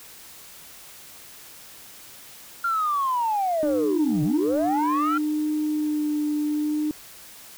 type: linear two-way sweep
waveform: sine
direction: down then up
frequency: 1400 to 136.4 to 1400 Hz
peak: -20 dBFS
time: 2.64-5.18 s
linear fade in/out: 5 ms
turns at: 4.23 s
type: tone with vibrato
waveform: sine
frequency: 301.3 Hz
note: D4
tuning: 44 cents sharp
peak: -21 dBFS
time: 3.63-6.91 s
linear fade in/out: 0 ms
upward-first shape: sine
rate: 0.65 Hz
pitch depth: 17 cents each way
effects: tanh soft clip ceiling -16 dBFS + white hiss -45 dBFS RMS until 7.57 s